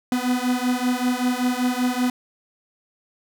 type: beating tone pair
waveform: 45% pulse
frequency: 246.9 / 252.1 Hz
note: B3 / B3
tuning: 0 / +36 cents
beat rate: 5.2 Hz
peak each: -23 dBFS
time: 0.12-2.1 s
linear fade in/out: 2 ms
effects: none